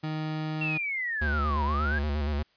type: tone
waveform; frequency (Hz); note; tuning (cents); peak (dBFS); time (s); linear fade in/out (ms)
30% pulse; 155.56; D#3; 0; -27; 0.03-0.78; 10
type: linear two-way sweep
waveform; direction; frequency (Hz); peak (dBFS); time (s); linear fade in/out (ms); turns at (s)
sine; down then up; 2738 to 927 to 1658; -28; 0.61-1.99; 5; 1.63
type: tone with vibrato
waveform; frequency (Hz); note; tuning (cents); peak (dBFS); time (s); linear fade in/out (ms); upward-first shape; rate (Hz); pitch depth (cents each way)
square; 73.42; D2; 0; -27; 1.21-2.43; 10; square; 8.5; 50
effects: white hiss -66 dBFS RMS until 2.56 s + resampled to 11025 Hz